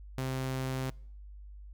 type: tone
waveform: sawtooth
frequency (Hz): 131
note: C3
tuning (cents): +2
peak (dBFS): -28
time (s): 0.18-0.9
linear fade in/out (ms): 0
effects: noise-tail reverb RT60 0.6 s tail -25 dB re dry + added 50 Hz sine -45 dBFS peak until 1.73 s